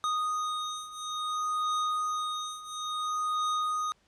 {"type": "beating tone pair", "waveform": "square", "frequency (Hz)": [1240, 1240.58], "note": ["D#6", "D#6"], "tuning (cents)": [-6, -5], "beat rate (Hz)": 0.58, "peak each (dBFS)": [-35, -32], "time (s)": [0.04, 3.92], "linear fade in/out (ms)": 0, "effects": ["pink hiss -68 dBFS RMS until 4.07 s", "low-pass 7000 Hz 12 dB/octave"]}